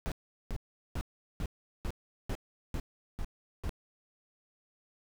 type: noise bursts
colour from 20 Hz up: brown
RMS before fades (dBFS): -34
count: 9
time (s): 0.06-3.693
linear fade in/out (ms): 0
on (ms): 57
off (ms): 390
effects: none